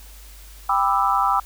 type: chord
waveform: sine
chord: E minor seventh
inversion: first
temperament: just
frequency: 791.1 / 988.9 / 1186.7 / 1318.5 Hz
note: G5 / B5 / D6 / E6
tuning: +16 / +2 / +18 / 0 cents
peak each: -22 dBFS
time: 0.69-1.4 s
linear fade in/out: 5 ms
effects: added 50 Hz sine -41 dBFS peak until 1.45 s + white hiss -47 dBFS RMS until 1.45 s